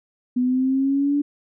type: linear sweep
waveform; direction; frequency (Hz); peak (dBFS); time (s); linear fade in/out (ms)
sine; up; 246.7 to 290.6; -17; 0.36-1.22; 10
effects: none